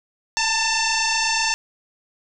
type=tone with frequency modulation; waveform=sine; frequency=1802 Hz; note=A6; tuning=41 cents sharp; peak=-18 dBFS; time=0.37-1.54 s; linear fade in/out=0 ms; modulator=894 Hz; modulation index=5.4; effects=none